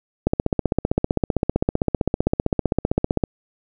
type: click train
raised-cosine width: 2 ms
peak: -4 dBFS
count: 47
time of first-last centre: 0.27-3.238 s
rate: 15.5 Hz
effects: none